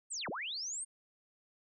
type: linear two-way sweep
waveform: sine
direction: down then up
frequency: 8830 to 128.5 to 8830 Hz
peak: -37 dBFS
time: 0.1-0.85 s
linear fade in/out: 20 ms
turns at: 0.29 s
effects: none